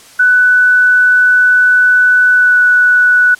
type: tone with pitch glide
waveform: sine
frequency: 1491 to 1479 Hz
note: F#6 to F#6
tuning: +13 to -1 cents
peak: -5 dBFS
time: 0.19-3.35 s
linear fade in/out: 10 ms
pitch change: -14 cents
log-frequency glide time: 2.34-2.59 s
effects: white hiss -39 dBFS RMS until 3.39 s + low-pass 10000 Hz 12 dB/octave